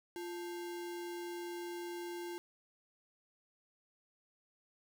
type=tone with sample-and-hold; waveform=sine; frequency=347.7 Hz; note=F4; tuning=8 cents flat; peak=-40 dBFS; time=0.16-2.38 s; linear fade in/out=0 ms; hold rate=1225 Hz; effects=none